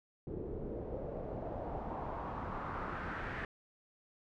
pink noise with low-pass filter sweep, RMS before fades -41 dBFS, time 0.27-3.45 s, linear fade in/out 2 ms, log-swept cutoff 370 to 1800 Hz, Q 2.6, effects none

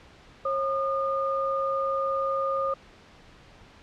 sine tone pair together, 542 / 1218.1 Hz, C#5 / D#6, -39 / -37 cents, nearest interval octave + major second, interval 1402 cents, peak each -27 dBFS, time 0.45-2.74 s, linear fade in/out 5 ms, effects pink hiss -52 dBFS RMS until 3.82 s + low-pass 4000 Hz 12 dB/octave

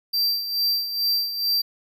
square tone with tremolo, 4699 Hz, D8, in tune, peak -19 dBFS, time 0.13-1.62 s, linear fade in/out 10 ms, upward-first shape sine, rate 2.3 Hz, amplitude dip 65%, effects none

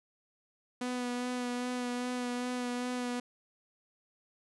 sawtooth tone with vibrato, 246.9 Hz, B3, in tune, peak -29 dBFS, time 0.81-3.2 s, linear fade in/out 5 ms, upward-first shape sine, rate 2.5 Hz, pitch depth 18 cents each way, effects resampled to 24000 Hz

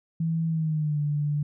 sine tone with pitch glide, 163.4 to 147.26 Hz, E3 to D3, -15 to +5 cents, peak -23 dBFS, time 0.2-1.43 s, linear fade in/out 5 ms, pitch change -180 cents, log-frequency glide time 0.48-1 s, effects none

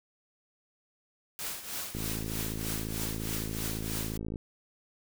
white noise with tremolo, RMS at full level -35 dBFS, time 1.39-4.17 s, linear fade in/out 0 ms, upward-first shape triangle, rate 3.2 Hz, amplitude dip 75%
click train, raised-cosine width 3 ms, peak -24 dBFS, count 132, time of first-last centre 1.95-4.358 s, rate 54.4 Hz
effects none

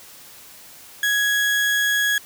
35% pulse tone, 1665 Hz, G#6, 4 cents sharp, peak -16 dBFS, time 1.03-2.18 s, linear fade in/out 2 ms, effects white hiss -44 dBFS RMS until 2.25 s

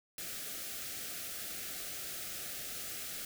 white band-stop noise, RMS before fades -42 dBFS, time 0.18-3.25 s, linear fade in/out 2 ms, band 780 to 1200 Hz, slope 96 dB/octave, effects none

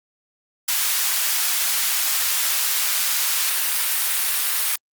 white high-pass noise, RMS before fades -21 dBFS, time 0.68-4.76 s, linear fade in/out 5 ms, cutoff 1100 Hz, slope 12 dB/octave, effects Opus 48 kbps

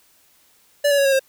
square tone with pitch steps, 579 / 567.4 / 556.1 / 544.9 / 534 Hz, D5 / C#5 / C#5 / C#5 / C5, -25 / +40 / +5 / -30 / +35 cents, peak -15 dBFS, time 0.84-1.195 s, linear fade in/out 10 ms, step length 71 ms, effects white hiss -57 dBFS RMS until 1.28 s

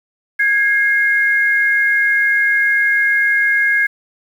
sine tone pair together, 1648.9 / 2133 Hz, G#6 / C7, -13 / +33 cents, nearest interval major third, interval 446 cents, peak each -13 / -16 dBFS, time 0.39-3.87 s, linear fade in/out 10 ms, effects 7-bit

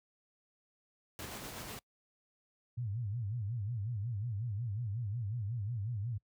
pink noise with tremolo, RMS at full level -43 dBFS, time 1.19-1.79 s, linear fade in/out 0 ms, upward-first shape square, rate 8.1 Hz, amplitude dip 25%
sine tone with vibrato, 110 Hz, A2, in tune, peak -34 dBFS, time 2.77-6.18 s, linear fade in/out 10 ms, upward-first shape sine, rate 5.5 Hz, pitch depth 210 cents each way
effects noise-tail reverb RT60 0.1 s tail -25 dB re dry + high-pass 60 Hz 12 dB/octave

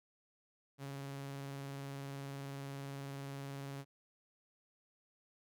sawtooth tone with vibrato, 138.59 Hz, C#3, in tune, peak -39 dBFS, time 0.78-3.85 s, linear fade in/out 50 ms, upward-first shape square, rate 20 Hz, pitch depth 23 cents each way, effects none

